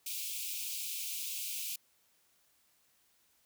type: high-pass noise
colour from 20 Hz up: white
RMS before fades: -39 dBFS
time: 0.06-1.76 s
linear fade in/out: 5 ms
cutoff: 2300 Hz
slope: 96 dB/octave
effects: white hiss -71 dBFS RMS until 3.45 s